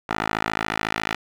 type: tone with band-pass filter sweep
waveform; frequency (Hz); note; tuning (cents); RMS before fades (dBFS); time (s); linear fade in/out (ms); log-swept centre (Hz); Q
10% pulse; 54; A1; -32; -26; 0.09-1.15; 5; 1300 to 2100; 1.1
effects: none